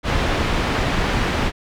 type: low-pass noise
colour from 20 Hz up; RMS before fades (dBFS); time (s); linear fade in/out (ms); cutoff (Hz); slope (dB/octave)
pink; -20; 0.03-1.52; 50; 3200; 12
effects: none